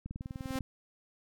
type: click train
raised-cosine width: 5 ms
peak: -27 dBFS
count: 12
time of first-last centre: 0.06-0.607 s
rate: 20.1 Hz
type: tone with exponential growth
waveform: sawtooth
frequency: 263.1 Hz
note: C4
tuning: 10 cents sharp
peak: -27 dBFS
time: 0.21-0.59 s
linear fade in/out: 5 ms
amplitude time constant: 82 ms
effects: none